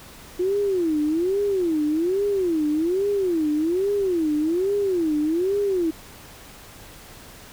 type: tone with vibrato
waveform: sine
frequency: 349.2 Hz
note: F4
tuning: in tune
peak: -19 dBFS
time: 0.39-5.91 s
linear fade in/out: 10 ms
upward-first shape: sine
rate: 1.2 Hz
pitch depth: 270 cents each way
effects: pink hiss -44 dBFS RMS until 7.52 s